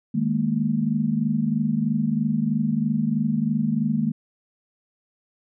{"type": "chord", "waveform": "sine", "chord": "D# suspended fourth", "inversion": "none", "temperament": "equal with one note detuned", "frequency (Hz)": [155.56, 207.7, 230.8], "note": ["D#3", "G#3", "A#3"], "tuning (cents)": [0, 0, -17], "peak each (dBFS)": [-26, -24, -23], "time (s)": [0.14, 4.12], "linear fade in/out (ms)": 10, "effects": []}